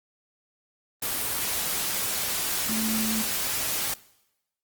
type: tone in noise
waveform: sine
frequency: 220.5 Hz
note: A3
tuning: 4 cents sharp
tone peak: -28 dBFS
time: 2.69-3.22 s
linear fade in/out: 5 ms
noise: white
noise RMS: -28 dBFS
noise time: 1.02-3.94 s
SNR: -3 dB
effects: noise-tail reverb RT60 0.9 s tail -21 dB re dry + Opus 24 kbps